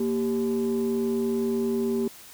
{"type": "tone pair together", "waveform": "sine", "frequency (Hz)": [232.9, 392], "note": ["A#3", "G4"], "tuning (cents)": [-1, 0], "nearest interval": "major sixth", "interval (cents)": 901, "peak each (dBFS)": -24, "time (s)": [0, 2.08], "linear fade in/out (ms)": 5, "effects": ["tanh soft clip ceiling -19 dBFS", "white hiss -47 dBFS RMS until 2.33 s"]}